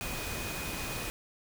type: tone in noise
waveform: sine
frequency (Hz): 2489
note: D#7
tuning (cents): 0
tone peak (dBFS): -43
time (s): 0.01-1.1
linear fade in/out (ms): 0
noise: pink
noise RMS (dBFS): -37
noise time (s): 0.01-1.1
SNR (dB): -9
effects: none